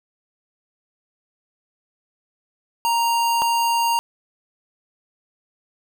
square tone pair in turn, 932.3 / 932.3 Hz, A#5 / A#5, 0 / 0 cents, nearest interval unison, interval 0 cents, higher neither, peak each -18 dBFS, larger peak neither, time 2.85-3.42 / 3.42-3.99 s, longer neither, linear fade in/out 0 ms, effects none

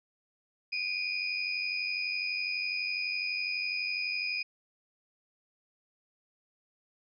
sine tone cluster, 2377 / 2469 / 4982 Hz, D7 / D#7 / D#8, +20 / -14 / +1 cents, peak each -37 / -33 / -36 dBFS, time 0.72-4.43 s, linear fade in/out 10 ms, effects none

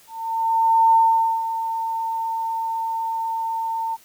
sine tone with ADSR envelope, 904 Hz, A5, 47 cents sharp, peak -11 dBFS, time 0.07-3.97 s, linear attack 860 ms, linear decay 490 ms, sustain -11 dB, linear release 33 ms, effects white hiss -52 dBFS RMS until 4.04 s

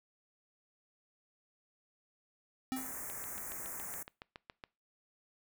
square tone with exponential decay, 261.6 Hz, C4, in tune, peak -32 dBFS, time 2.72-3.01 s, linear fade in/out 0 ms, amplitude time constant 62 ms
white band-stop noise, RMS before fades -43 dBFS, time 2.76-4.03 s, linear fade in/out 5 ms, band 2100 to 6400 Hz, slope 48 dB/octave
click train, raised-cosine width 0.3 ms, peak -30 dBFS, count 12, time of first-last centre 3.1-4.638 s, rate 7.15 Hz
effects noise-tail reverb RT60 0.3 s tail -23 dB re dry

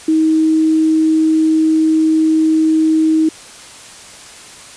sine tone, 316.5 Hz, D#4, 30 cents sharp, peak -9 dBFS, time 0.08-3.29 s, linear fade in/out 5 ms, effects white hiss -36 dBFS RMS until 4.76 s + resampled to 22050 Hz

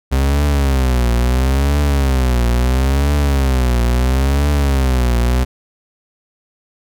40% pulse tone with vibrato, 65.7 Hz, C2, 8 cents sharp, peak -11 dBFS, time 0.11-5.45 s, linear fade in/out 20 ms, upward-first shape triangle, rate 0.74 Hz, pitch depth 190 cents each way, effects none

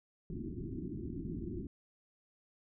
white low-pass noise, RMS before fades -41 dBFS, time 0.3-1.67 s, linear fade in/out 2 ms, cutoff 370 Hz, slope 96 dB/octave, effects none

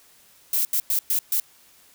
violet noise bursts at uneven times, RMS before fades -22 dBFS, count 5, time 0.53-0.65 / 0.73-0.8 / 0.9-0.99 / 1.1-1.19 / 1.32-1.4 s, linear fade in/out 2 ms, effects white hiss -55 dBFS RMS until 1.94 s

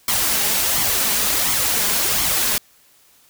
white noise with flanger, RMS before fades -19 dBFS, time 0.08-2.58 s, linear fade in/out 2 ms, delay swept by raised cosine 0.91 to 4.91 ms, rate 1.4 Hz, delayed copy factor +0.5, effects white hiss -54 dBFS RMS until 3.29 s

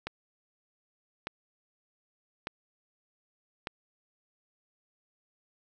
click train, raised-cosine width 0.3 ms, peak -18 dBFS, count 4, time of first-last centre 0.07-3.671 s, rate 0.833 Hz, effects none

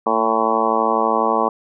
harmonic tone with a mistuned harmonic, 112 Hz, A2, 31 cents sharp, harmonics 2 / 3 / 4 / 5 / 6 / 7 / 8 / 9 / 10, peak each -26 / -27 / -23 / -24 / -25 / -23 / -24 / -22 / -22 dBFS, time 0.06-1.49 s, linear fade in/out 5 ms, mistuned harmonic 2, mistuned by +22 cents, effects none

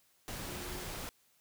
sine tone in noise, 359.4 Hz, F4, 50 cents sharp, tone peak -47 dBFS, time 0.48-0.83 s, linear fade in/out 0 ms, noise pink, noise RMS -42 dBFS, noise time 0.28-1.09 s, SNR -8 dB, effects white hiss -70 dBFS RMS until 1.4 s

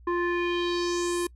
square tone with low-pass filter sweep, 349.2 Hz, F4, in tune, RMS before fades -27 dBFS, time 0.07-1.27 s, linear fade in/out 5 ms, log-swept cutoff 1300 to 11000 Hz, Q 3, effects noise-tail reverb RT60 0.1 s tail -25 dB re dry + added 60 Hz sine -48 dBFS peak until 1.35 s

